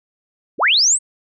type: linear sweep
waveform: sine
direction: up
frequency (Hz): 145.5 to 8510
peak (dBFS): -11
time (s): 0.58-0.99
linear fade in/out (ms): 50
effects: none